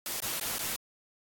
white noise with dropouts, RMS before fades -34 dBFS, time 0.06-0.76 s, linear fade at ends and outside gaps 1 ms, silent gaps 0.203-0.222 / 0.398-0.411 / 0.584-0.591 s, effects AAC 64 kbps

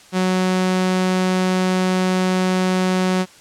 sawtooth tone, 185 Hz, F#3, in tune, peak -12 dBFS, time 0.12-3.26 s, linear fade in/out 50 ms, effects white hiss -46 dBFS RMS until 3.4 s + low-pass 8000 Hz 12 dB/octave

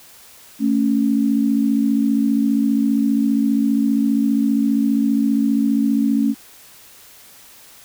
sine tone pair together, 222.2 / 277.2 Hz, A3 / C#4, +17 / 0 cents, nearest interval major third, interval 383 cents, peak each -17 dBFS, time 0.59-6.35 s, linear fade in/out 50 ms, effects white hiss -45 dBFS RMS until 7.84 s

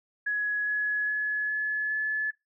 sine tone with pitch steps, 1680 / 1690.7 / 1701.5 / 1712.3 / 1723.2 Hz, G#6 / G#6 / G#6 / A6 / A6, +19 / +30 / +41 / -48 / -37 cents, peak -25 dBFS, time 0.26-2.31 s, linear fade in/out 10 ms, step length 410 ms, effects noise-tail reverb RT60 0.2 s tail -21 dB re dry

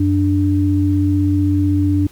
sine tone pair together, 92.5 / 293.4 Hz, F#2 / D4, 0 / -2 cents, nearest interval octave + minor sixth, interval 1998 cents, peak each -15 dBFS, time 0-2.07 s, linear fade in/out 5 ms, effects pink hiss -46 dBFS RMS until 2.11 s

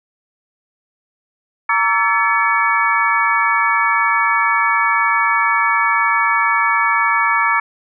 sine tone cluster, 926 / 1144 / 1334 / 1726 / 2247 Hz, A#5 / D6 / E6 / A6 / C#7, -12 / -46 / +20 / -34 / +23 cents, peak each -19 dBFS, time 1.69-7.6 s, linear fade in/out 5 ms, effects none

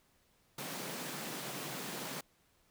pink high-pass noise, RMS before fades -42 dBFS, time 0.58-2.21 s, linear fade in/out 5 ms, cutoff 130 Hz, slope 96 dB/octave, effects pink hiss -71 dBFS RMS until 2.7 s

